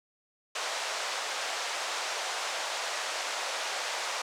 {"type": "band-pass noise", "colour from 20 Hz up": "pink", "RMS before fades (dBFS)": -34, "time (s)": [0.55, 4.22], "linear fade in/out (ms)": 5, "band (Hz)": [580, 7500], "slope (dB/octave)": 24, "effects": []}